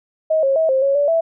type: tone with pitch steps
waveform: sine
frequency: 632 / 543 / 643 / 529 / 552 / 576 / 659 Hz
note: D#5 / C#5 / E5 / C5 / C#5 / D5 / E5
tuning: +27 / -36 / -43 / +19 / -7 / -34 / -1 cents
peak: -13 dBFS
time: 0.3-1.21 s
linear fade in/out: 10 ms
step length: 130 ms
effects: none